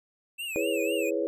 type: tone with vibrato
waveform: square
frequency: 2649 Hz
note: E7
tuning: 8 cents sharp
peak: -33 dBFS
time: 0.38-1.11 s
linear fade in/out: 20 ms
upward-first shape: triangle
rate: 4 Hz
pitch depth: 150 cents each way
type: chord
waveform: sine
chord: C# minor seventh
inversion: first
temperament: equal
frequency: 329.6 / 415.3 / 493.9 / 554.4 Hz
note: E4 / G#4 / B4 / C#5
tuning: 0 / 0 / 0 / 0 cents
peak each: -31 dBFS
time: 0.56-1.27 s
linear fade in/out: 0 ms
effects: none